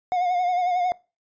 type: tone with vibrato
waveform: triangle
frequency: 719 Hz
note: F#5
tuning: 50 cents flat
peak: -18 dBFS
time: 0.12-0.92 s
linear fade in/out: 0 ms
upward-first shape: sine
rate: 11 Hz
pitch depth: 47 cents each way
effects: noise-tail reverb RT60 0.3 s tail -22 dB re dry + resampled to 16000 Hz